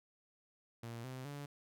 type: tone with pitch steps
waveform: sawtooth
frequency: 116.54 / 129.31 / 143.48 Hz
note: A#2 / C3 / D3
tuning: 0 / -20 / -40 cents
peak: -40 dBFS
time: 0.83-1.46 s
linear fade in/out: 5 ms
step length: 210 ms
effects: none